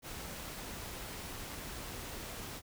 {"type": "noise", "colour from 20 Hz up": "pink", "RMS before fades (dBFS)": -44, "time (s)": [0.02, 2.62], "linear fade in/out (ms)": 50, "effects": []}